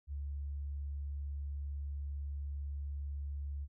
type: tone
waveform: sine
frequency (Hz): 71.1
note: C#2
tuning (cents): +45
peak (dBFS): -37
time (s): 0.07-3.68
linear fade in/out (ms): 50
effects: none